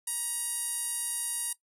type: tone with band-pass filter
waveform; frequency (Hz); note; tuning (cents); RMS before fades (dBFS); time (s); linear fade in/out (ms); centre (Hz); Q
sawtooth; 949; A#5; +31; -33; 0.07-1.53; 5; 9900; 8
effects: noise-tail reverb RT60 0.1 s tail -17 dB re dry